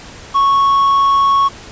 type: tone with quantisation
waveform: triangle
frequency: 1106 Hz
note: C#6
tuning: 4 cents flat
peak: -7 dBFS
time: 0.34-1.49 s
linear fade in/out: 20 ms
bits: 6
effects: pink hiss -35 dBFS RMS until 1.71 s + resampled to 16000 Hz